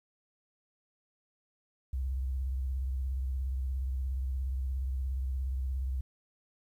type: tone with vibrato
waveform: sine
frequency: 65.41 Hz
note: C2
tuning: in tune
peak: -30 dBFS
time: 1.93-6.01 s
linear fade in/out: 5 ms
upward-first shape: triangle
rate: 17 Hz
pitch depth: 120 cents each way
effects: 11-bit